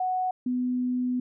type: tone pair in turn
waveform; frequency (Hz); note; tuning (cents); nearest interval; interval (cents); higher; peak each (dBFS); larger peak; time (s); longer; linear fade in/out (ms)
sine; 740 / 249.8; F#5 / B3; 0 / +20; octave + perfect fifth; 1880; first; -24; neither; 0-0.31 / 0.46-1.2; second; 5
effects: none